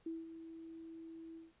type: tone with ADSR envelope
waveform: sine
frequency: 327.3 Hz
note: E4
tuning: 12 cents flat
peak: -38 dBFS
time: 0.06-1.53 s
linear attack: 5 ms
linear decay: 190 ms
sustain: -10 dB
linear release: 170 ms
effects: pink hiss -72 dBFS RMS until 1.6 s + resampled to 8000 Hz